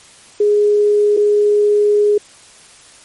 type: tone with dropouts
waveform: sine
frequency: 415.3 Hz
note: G#4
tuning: in tune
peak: -9 dBFS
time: 0.4-2.18 s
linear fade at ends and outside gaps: 5 ms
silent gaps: 1.167-1.172 s
effects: white hiss -43 dBFS RMS until 3.04 s + MP3 48 kbps